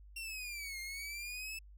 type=linear two-way sweep; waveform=sawtooth; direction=down then up; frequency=2748 to 2110 to 2633 Hz; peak=-38 dBFS; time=0.16-1.59 s; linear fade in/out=5 ms; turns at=0.8 s; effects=added 50 Hz sine -53 dBFS peak until 1.77 s